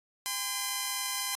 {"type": "tone pair together", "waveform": "5% pulse", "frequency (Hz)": [802.7, 1024], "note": ["G5", "C6"], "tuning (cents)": [41, -38], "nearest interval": "major third", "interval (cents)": 421, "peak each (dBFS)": [-26, -20], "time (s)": [0.26, 1.35], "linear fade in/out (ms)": 0, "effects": ["AAC 48 kbps"]}